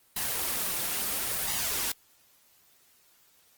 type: noise with flanger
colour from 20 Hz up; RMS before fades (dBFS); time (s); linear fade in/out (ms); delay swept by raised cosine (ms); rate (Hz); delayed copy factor
white; -30; 0.16-1.92; 5; 1 to 5.9; 0.73; +0.5
effects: white hiss -63 dBFS RMS until 3.57 s + Opus 24 kbps